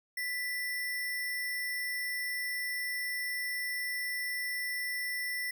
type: tone with sample-and-hold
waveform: sine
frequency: 1978 Hz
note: B6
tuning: 2 cents sharp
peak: -32 dBFS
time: 0.17-5.51 s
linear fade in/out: 5 ms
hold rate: 7350 Hz
effects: none